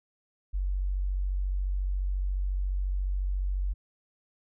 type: tone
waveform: sine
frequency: 47.12 Hz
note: F#1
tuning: 32 cents sharp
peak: -26 dBFS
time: 0.53-3.74 s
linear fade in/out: 20 ms
effects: none